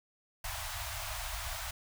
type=band-stop noise; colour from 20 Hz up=pink; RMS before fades=-39 dBFS; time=0.44-1.71 s; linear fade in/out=5 ms; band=110 to 620 Hz; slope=96 dB/octave; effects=none